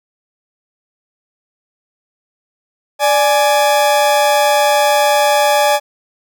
40% pulse tone pair together, 587.3 / 836.4 Hz, D5 / G#5, 0 / +12 cents, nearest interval tritone, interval 612 cents, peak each -12 dBFS, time 2.99-5.8 s, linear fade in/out 50 ms, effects none

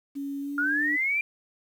sine tone with pitch glide, 280 to 296.3 Hz, C#4 to D4, +18 to +15 cents, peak -30 dBFS, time 0.15-0.97 s, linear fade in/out 20 ms, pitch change +97 cents, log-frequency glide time 0.41-0.77 s
sine linear sweep, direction up, 1398 to 2400 Hz, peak -23 dBFS, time 0.58-1.21 s, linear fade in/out 2 ms
effects 9-bit

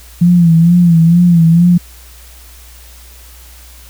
sine tone with vibrato, 170 Hz, F3, 46 cents flat, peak -4 dBFS, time 0.21-1.78 s, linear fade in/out 10 ms, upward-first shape sine, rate 2.2 Hz, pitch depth 69 cents each way, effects added 60 Hz sine -36 dBFS peak until 3.89 s + white hiss -40 dBFS RMS until 3.89 s

